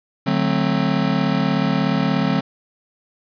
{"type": "chord", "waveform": "square", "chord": "D dominant seventh", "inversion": "none", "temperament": "just", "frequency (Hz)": [146.83, 183.54, 220.2, 264.3], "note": ["D3", "F#3", "A3", "C4"], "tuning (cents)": [0, -14, 2, 18], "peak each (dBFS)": [-24, -22, -24, -23], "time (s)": [0.26, 2.41], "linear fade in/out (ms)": 10, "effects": ["resampled to 11025 Hz", "8-bit"]}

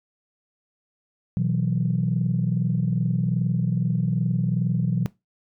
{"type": "chord", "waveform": "sine", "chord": "B suspended fourth", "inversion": "none", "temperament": "equal with one note detuned", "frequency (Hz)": [123.47, 162.54, 185], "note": ["B2", "E3", "F#3"], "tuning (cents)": [0, -24, 0], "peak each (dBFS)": -24, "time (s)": [1.37, 5.06], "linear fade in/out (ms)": 0, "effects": ["noise-tail reverb RT60 0.2 s tail -19 dB re dry", "tanh soft clip ceiling -12 dBFS"]}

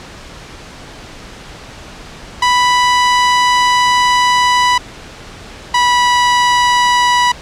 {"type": "tone pair in turn", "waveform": "sawtooth", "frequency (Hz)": [987.8, 979.3], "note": ["B5", "B5"], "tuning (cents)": [0, -15], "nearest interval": "unison", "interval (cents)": 15, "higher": "first", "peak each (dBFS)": -5, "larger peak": "neither", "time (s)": [[2.42, 4.78], [5.74, 7.32]], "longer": "first", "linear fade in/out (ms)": 5, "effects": ["pink hiss -33 dBFS RMS until 7.41 s", "low-pass 6000 Hz 12 dB/octave"]}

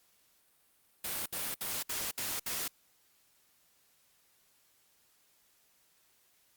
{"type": "noise bursts", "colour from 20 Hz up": "white", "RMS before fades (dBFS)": -36, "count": 6, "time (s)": [1.04, 2.68], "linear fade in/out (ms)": 5, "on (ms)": 220, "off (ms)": 64, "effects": ["white hiss -69 dBFS RMS until 6.56 s", "Opus 48 kbps"]}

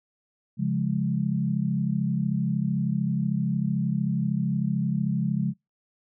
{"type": "chord", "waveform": "sine", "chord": "Db major", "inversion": "none", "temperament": "equal", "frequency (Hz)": [138.59, 174.61, 207.7], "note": ["Db3", "F3", "Ab3"], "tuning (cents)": [0, 0, 0], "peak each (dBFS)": -27, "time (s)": [0.57, 5.54], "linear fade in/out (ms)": 50, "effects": ["noise-tail reverb RT60 0.2 s tail -26 dB re dry"]}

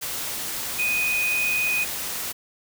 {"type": "tone in noise", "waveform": "sine", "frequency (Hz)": 2489, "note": "D#7", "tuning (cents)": 0, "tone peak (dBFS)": -21, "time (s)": [0.78, 1.85], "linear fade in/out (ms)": 20, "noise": "white", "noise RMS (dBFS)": -30, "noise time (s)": [0.01, 2.33], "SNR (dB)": 6, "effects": []}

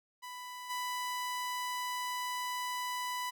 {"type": "tone with level steps", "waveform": "sawtooth", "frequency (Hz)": 993, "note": "B5", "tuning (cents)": 9, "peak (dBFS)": [-39, -31], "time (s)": [0.22, 3.31], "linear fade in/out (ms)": 20, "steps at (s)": 0.69, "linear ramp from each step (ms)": 20, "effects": []}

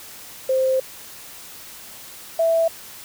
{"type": "tone pair in turn", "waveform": "sine", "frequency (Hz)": [523.3, 659.3], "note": ["C5", "E5"], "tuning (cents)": [0, 0], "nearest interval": "major third", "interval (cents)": 400, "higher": "second", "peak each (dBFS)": [-16, -15], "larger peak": "second", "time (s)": [[0.49, 0.8], [2.39, 2.68]], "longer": "first", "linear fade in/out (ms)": 5, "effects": ["white hiss -40 dBFS RMS until 3.04 s"]}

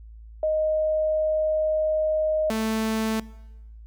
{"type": "tone pair in turn", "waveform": ["sine", "sawtooth"], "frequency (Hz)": [622, 220.7], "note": ["D#5", "A3"], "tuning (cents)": [-1, 5], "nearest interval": "octave + tritone", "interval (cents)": 1794, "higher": "first", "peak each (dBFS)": -20, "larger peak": "neither", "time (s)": [[0.43, 2.5], [2.5, 3.2]], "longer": "first", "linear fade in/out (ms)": 2, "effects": ["noise-tail reverb RT60 1.0 s tail -21 dB re dry", "added 55 Hz sine -41 dBFS peak until 3.86 s"]}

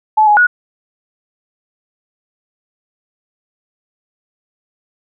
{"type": "tone with pitch steps", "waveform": "sine", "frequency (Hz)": [863, 836, 1458], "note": ["A5", "G#5", "F#6"], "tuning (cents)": [-34, 11, -26], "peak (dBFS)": -6, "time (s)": [0.17, 0.47], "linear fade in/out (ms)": 10, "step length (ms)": 100, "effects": []}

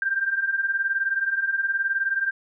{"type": "beating tone pair", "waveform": "sine", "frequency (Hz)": [1568, 1587], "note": ["G6", "G6"], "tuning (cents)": [0, 21], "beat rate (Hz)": 19, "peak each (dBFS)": [-27, -23], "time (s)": [0.02, 2.31], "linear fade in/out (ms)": 2, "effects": []}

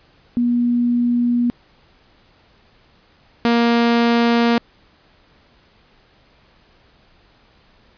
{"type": "tone pair in turn", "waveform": ["sine", "sawtooth"], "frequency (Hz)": [240.8, 234.8], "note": ["B3", "A#3"], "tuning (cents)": [-44, 13], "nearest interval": "unison", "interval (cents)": 43, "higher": "first", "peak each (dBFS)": [-14, -9], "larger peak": "second", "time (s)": [[0.37, 1.5], [3.45, 4.58]], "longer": "neither", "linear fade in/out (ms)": 0, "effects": ["pink hiss -54 dBFS RMS until 7.97 s", "resampled to 11025 Hz"]}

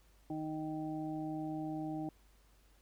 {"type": "harmonic tone", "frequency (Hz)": 155.56, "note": "D#3", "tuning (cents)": 0, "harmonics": [1, 2, 4, 5], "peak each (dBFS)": [-45, -38, -49, -46], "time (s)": [0.3, 2.09], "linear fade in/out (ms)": 2, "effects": ["added 50 Hz sine -64 dBFS peak until 2.81 s", "pink hiss -70 dBFS RMS until 2.81 s"]}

